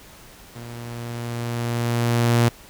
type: tone with level ramp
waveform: sawtooth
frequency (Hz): 118.4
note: A#2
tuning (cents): +27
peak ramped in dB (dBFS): -31 to -10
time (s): 0.55-2.49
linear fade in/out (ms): 10
effects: pink hiss -46 dBFS RMS until 2.69 s